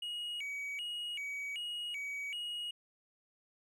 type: tone with vibrato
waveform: triangle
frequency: 2558 Hz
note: D#7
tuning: 47 cents sharp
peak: -36 dBFS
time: 0.02-2.71 s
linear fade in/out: 5 ms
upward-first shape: square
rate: 1.3 Hz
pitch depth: 210 cents each way
effects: none